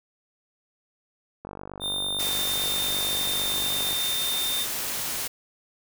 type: click train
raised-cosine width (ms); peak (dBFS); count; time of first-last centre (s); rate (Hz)
1; -23; 122; 1.45-3.93; 48.8
type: tone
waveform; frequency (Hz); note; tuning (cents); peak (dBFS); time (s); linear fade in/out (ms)
square; 3622; A7; +49; -27; 1.8-4.67; 50
type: noise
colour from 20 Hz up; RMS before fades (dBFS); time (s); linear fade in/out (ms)
white; -30; 2.19-5.28; 10
effects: none